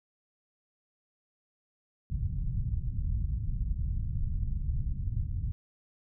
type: low-pass noise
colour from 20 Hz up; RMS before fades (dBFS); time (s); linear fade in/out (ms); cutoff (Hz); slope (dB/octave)
pink; -31; 2.1-5.52; 0; 130; 24
effects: none